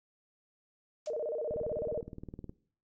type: noise with exponential decay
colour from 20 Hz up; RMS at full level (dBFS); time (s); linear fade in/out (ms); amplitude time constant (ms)
blue; -40; 1.06-1.14; 0; 16
type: tone with vibrato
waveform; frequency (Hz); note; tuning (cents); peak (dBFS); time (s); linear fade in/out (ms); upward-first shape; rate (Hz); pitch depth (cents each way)
sine; 530; C5; +22; -32; 1.07-2.01; 5; square; 16; 240
type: click train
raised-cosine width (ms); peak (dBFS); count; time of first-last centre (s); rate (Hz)
3; -30; 20; 1.51-2.494; 19.3
effects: noise-tail reverb RT60 0.5 s tail -19 dB re dry + resampled to 16000 Hz